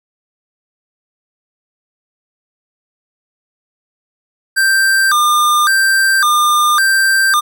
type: tone with vibrato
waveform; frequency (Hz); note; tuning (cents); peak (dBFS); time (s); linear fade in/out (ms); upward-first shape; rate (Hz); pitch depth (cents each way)
square; 1375; F6; -27; -10; 4.56-7.41; 20; square; 0.9; 230
effects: none